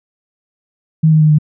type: tone with pitch steps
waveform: sine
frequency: 158.4 / 156.04 / 153.71 / 151.42 Hz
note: D#3 / D#3 / D#3 / D#3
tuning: +31 / +5 / -21 / -47 cents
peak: -6 dBFS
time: 1.03-1.386 s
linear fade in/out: 10 ms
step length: 89 ms
effects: none